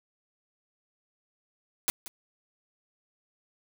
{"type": "noise with echo", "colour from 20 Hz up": "white", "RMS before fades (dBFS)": -26, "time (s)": [1.88, 1.9], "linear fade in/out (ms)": 0, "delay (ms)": 180, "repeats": 1, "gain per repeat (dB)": -15, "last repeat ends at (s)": 2.08, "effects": []}